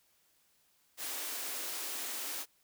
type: high-pass noise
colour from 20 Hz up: white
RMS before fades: -39 dBFS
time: 0.97-2.46 s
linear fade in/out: 50 ms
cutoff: 250 Hz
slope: 96 dB/octave
effects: white hiss -71 dBFS RMS until 2.63 s